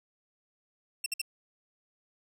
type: tone bursts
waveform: 15% pulse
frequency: 2704 Hz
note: E7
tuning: 43 cents sharp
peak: -22 dBFS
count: 3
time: 1.04-1.216 s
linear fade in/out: 5 ms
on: 22 ms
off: 55 ms
effects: none